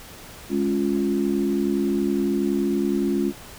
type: chord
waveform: sine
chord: Db major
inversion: second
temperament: equal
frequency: 207.7 / 277.2 / 349.2 Hz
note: Ab3 / Db4 / F4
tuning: 0 / 0 / 0 cents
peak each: -24 dBFS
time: 0.49-3.33 s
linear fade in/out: 50 ms
effects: pink hiss -42 dBFS RMS until 3.58 s